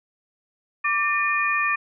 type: tone cluster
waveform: sine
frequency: 1168 / 1802 / 2440 Hz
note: D6 / A6 / D#7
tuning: -10 / +41 / -34 cents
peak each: -24 dBFS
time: 0.84-1.76 s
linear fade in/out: 10 ms
effects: none